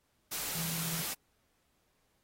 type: tone in noise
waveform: sine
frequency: 164.81 Hz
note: E3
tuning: in tune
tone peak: -38 dBFS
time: 0.55-1.02 s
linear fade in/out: 10 ms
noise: white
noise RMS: -37 dBFS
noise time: 0.31-1.14 s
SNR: -4 dB
effects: pink hiss -75 dBFS RMS until 2.23 s + AAC 48 kbps